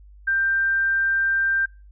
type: tone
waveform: sine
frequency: 1575 Hz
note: G6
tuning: 8 cents sharp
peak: -18 dBFS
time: 0.27-1.66 s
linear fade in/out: 10 ms
effects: noise-tail reverb RT60 0.3 s tail -24 dB re dry + added 50 Hz sine -44 dBFS peak until 1.91 s